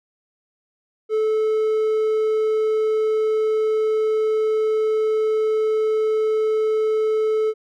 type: tone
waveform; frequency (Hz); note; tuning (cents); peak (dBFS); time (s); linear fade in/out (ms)
triangle; 435; A4; -20; -15; 1.09-7.54; 50
effects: none